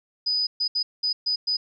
sine tone bursts at uneven times, 4978 Hz, D#8, in tune, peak -21 dBFS, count 6, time 0.26-0.47 / 0.6-0.68 / 0.75-0.83 / 1.03-1.13 / 1.26-1.36 / 1.47-1.57 s, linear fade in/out 10 ms, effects none

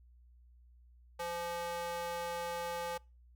square tone with high-pass filter, 171.7 Hz, F3, 29 cents flat, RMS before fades -39 dBFS, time 1.19-2.98 s, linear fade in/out 10 ms, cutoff 650 Hz, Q 2.8, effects noise-tail reverb RT60 0.3 s tail -26 dB re dry + added 60 Hz sine -58 dBFS peak until 3.35 s

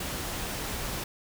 pink noise, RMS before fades -34 dBFS, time 0-1.04 s, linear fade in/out 5 ms, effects none

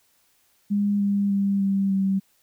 sine tone with pitch steps, 203.5 / 200.9 / 198.39 / 195.89 / 193.41 Hz, G#3 / G3 / G3 / G3 / G3, -35 / +43 / +21 / -1 / -23 cents, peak -19 dBFS, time 0.7-2.2 s, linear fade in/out 20 ms, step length 300 ms, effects white hiss -64 dBFS RMS until 2.42 s

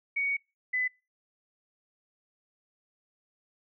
sine tone pair in turn, 2238 / 2007 Hz, C#7 / B6, +16 / +27 cents, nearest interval major second, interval 189 cents, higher first, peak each -26 dBFS, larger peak neither, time 0.16-0.37 / 0.73-0.88 s, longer first, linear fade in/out 10 ms, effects noise-tail reverb RT60 0.3 s tail -25 dB re dry

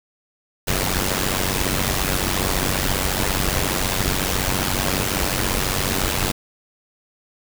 pink noise with amplitude modulation, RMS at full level -18 dBFS, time 0.67-6.32 s, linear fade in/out 10 ms, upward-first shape sine, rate 94.5 Hz, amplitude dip 80%, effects none

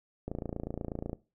click train, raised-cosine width 2 ms, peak -22 dBFS, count 25, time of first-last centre 0.28-1.131 s, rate 28.2 Hz, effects noise-tail reverb RT60 0.3 s tail -19 dB re dry

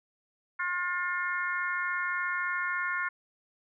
harmonic tone, 356.6 Hz, F4, 36 cents sharp, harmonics 3 / 4 / 5 / 6, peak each -35 / -32 / -34 / -37 dBFS, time 0.59-3.09 s, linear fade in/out 10 ms, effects none

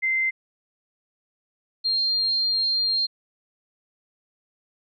sine tone pair in turn, 2078 / 4199 Hz, C7 / C8, -12 / +5 cents, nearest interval octave, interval 1217 cents, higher second, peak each -20 dBFS, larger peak neither, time 0.02-0.31 / 1.84-3.07 s, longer second, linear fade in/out 20 ms, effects none

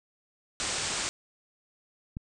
white low-pass noise, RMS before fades -32 dBFS, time 0.6-1.09 s, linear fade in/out 0 ms, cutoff 8800 Hz, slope 96 dB/octave
click, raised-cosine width 5 ms, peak -23 dBFS, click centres 2.169 s
effects none

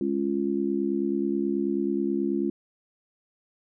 sine chord, Db major, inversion second, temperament just, 207.9 / 277.2 / 346.5 Hz, Ab3 / Db4 / F4, +2 / 0 / -14 cents, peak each -29 / -28 / -27 dBFS, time 0.01-2.5 s, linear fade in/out 2 ms, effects none

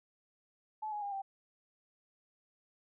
sine tone with pitch steps, 862 / 834.6 / 808 / 782.3 Hz, A5 / G#5 / G#5 / G5, -36 / +8 / -48 / -4 cents, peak -36 dBFS, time 0.82-1.22 s, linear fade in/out 10 ms, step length 100 ms, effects none

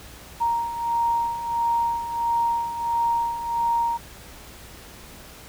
sine beating tone pair, 932.3 / 933.8 Hz, A#5 / A#5, 0 / +3 cents, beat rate 1.5 Hz, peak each -28 / -22 dBFS, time 0.4-3.98 s, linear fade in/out 20 ms, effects added 60 Hz sine -50 dBFS peak until 5.48 s + pink hiss -44 dBFS RMS until 5.48 s

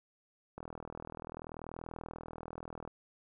click train, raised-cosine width 1 ms, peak -29 dBFS, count 94, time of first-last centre 0.58-2.876 s, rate 40.5 Hz, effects none

